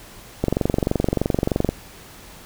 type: click train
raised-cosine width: 2 ms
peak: -5 dBFS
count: 30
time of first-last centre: 0.44-1.69 s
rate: 23.2 Hz
effects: pink hiss -43 dBFS RMS until 2.45 s